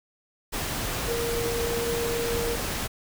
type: tone in noise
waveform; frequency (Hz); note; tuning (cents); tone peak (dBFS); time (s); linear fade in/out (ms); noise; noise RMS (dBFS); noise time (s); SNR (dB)
sine; 468.3; A#4; +8; -27; 1.07-2.57; 20; pink; -30; 0.52-2.88; 0
effects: none